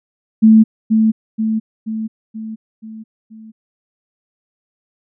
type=tone with echo; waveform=sine; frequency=220 Hz; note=A3; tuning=in tune; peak=-4 dBFS; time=0.42-0.64 s; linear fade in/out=20 ms; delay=480 ms; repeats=6; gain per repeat=-5 dB; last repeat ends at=3.52 s; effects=none